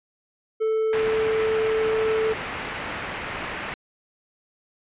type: tone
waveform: triangle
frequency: 440 Hz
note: A4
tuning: in tune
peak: -18 dBFS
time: 0.6-2.34 s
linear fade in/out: 20 ms
type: low-pass noise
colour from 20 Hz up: white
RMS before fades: -32 dBFS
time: 0.93-3.74 s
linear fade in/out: 0 ms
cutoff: 2500 Hz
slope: 24 dB/octave
effects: resampled to 8000 Hz